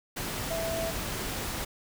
sine tone in noise, 659.3 Hz, E5, in tune, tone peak -31 dBFS, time 0.5-0.91 s, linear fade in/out 10 ms, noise pink, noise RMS -34 dBFS, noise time 0.16-1.65 s, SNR 0 dB, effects none

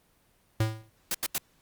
square tone with exponential decay, 110 Hz, A2, in tune, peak -21 dBFS, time 0.6-0.9 s, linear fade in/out 5 ms, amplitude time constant 64 ms
white noise bursts, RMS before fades -29 dBFS, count 3, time 1.11-1.381 s, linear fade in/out 2 ms, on 35 ms, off 83 ms
effects pink hiss -66 dBFS RMS until 1.61 s + Opus 32 kbps

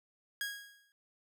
sawtooth tone with exponential decay, 1644 Hz, G#6, 18 cents flat, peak -29 dBFS, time 0.41-0.92 s, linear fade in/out 1 ms, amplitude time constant 110 ms, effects none

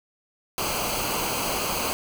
pink noise with comb filter, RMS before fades -27 dBFS, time 0.58-1.93 s, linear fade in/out 0 ms, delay 0.55 ms, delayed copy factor -0.7, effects none

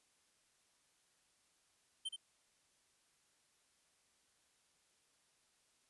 square tone with echo, 3116 Hz, G7, 11 cents flat, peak -39 dBFS, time 2.05-2.09 s, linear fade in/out 10 ms, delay 73 ms, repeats 1, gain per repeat -5 dB, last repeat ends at 2.163 s, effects white hiss -75 dBFS RMS until 5.89 s + resampled to 24000 Hz

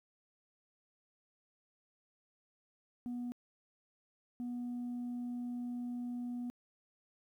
sine tone bursts at uneven times, 243.5 Hz, B3, 24 cents flat, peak -35 dBFS, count 2, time 3.06-3.32 / 4.4-6.5 s, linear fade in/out 0 ms, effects tanh soft clip ceiling -36 dBFS + 12-bit

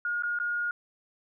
sine tone with dropouts, 1430 Hz, F6, 41 cents sharp, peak -27 dBFS, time 0.05-0.71 s, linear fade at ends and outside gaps 2 ms, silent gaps 0.224-0.234 / 0.388-0.399 s, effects none

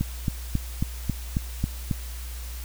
click train, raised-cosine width 5 ms, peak -11 dBFS, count 8, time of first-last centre 0.01-1.912 s, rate 3.68 Hz, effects added 60 Hz sine -33 dBFS peak until 2.64 s + white hiss -43 dBFS RMS until 2.64 s

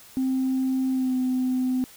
sine tone with pitch glide, 261.6 to 255.5 Hz, C4 to C4, 0 to -41 cents, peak -20 dBFS, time 0.17-1.84 s, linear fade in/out 0 ms, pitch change -41 cents, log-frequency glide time 0.91-1.15 s, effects tanh soft clip ceiling -18 dBFS + white hiss -49 dBFS RMS until 1.96 s

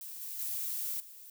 violet noise with level steps, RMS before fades -44 / -41 / -36 / -51 dBFS, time 0.01-1.3 s, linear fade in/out 2 ms, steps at 0.21 / 0.39 / 1 s, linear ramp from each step 2 ms, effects none

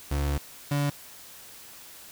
35% pulse tone pair in turn, 71.3 / 143.76 Hz, C#2 / D3, +49 / -37 cents, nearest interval octave, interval 1214 cents, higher second, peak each -23 / -22 dBFS, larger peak second, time 0.11-0.38 / 0.71-0.9 s, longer first, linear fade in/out 5 ms, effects white hiss -47 dBFS RMS until 2.11 s

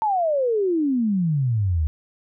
sine exponential sweep, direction down, 900 to 73 Hz, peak -18 dBFS, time 0.02-1.87 s, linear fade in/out 0 ms, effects none

